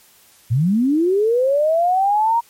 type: linear sweep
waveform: sine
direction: up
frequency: 104.9 to 948 Hz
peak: -13 dBFS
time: 0.5-2.41 s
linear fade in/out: 20 ms
effects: white hiss -51 dBFS RMS until 2.49 s + MP3 64 kbps